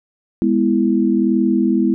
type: chord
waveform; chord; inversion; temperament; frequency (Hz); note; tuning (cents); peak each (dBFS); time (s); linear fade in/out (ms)
sine; E major; first; just; 206 / 247.2 / 329.6; G#3 / B3 / E4; -14 / +2 / 0; -17; 0.42-1.94; 0
effects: none